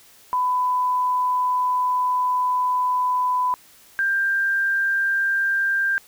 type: tone pair in turn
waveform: sine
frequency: 1000 / 1587.4 Hz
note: B5 / G6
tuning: +21 / +21 cents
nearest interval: minor sixth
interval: 800 cents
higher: second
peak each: -18 dBFS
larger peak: neither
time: 0.33-3.54 / 3.99-5.98 s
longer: first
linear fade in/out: 0 ms
effects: white hiss -51 dBFS RMS until 6.07 s